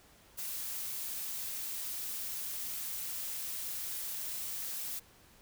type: noise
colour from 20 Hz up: blue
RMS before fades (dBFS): -39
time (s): 0.37-5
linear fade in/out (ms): 20
effects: pink hiss -61 dBFS RMS until 5.41 s

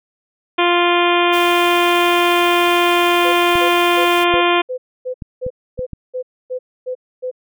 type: harmonic tone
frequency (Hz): 349.2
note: F4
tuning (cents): 0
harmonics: 1 / 2 / 3 / 4 / 5 / 6 / 7 / 8 / 9 / 10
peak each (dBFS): -16 / -19 / -18 / -24 / -26 / -27 / -21 / -28 / -24 / -29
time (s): 0.58-4.62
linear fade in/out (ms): 10
type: noise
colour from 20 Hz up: white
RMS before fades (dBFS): -32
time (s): 1.32-4.25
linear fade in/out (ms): 20
type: tone bursts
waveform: sine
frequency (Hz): 507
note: B4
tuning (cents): +45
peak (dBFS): -20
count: 12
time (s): 3.24-7.314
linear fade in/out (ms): 20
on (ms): 92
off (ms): 270
type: clicks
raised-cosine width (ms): 5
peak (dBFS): -16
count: 6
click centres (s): 3.555 / 4.34 / 5.222 / 5.465 / 5.792 / 5.933
effects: none

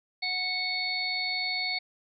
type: harmonic tone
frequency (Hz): 737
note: F#5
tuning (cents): -7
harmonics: 1 / 3 / 5 / 6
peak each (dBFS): -39 / -31 / -39 / -31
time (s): 0.22-1.79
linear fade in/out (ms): 10
effects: none

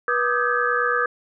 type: tone cluster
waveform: sine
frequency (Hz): 486 / 1193 / 1262 / 1563 / 1686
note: B4 / D6 / D#6 / G6 / G#6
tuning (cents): -28 / +27 / +24 / -6 / +26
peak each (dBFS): -25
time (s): 0.08-1.06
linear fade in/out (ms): 2
effects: none

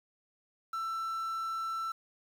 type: tone with quantisation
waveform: triangle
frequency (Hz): 1333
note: E6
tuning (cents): +19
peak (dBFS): -31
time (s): 0.73-1.92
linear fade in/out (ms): 5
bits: 9
effects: none

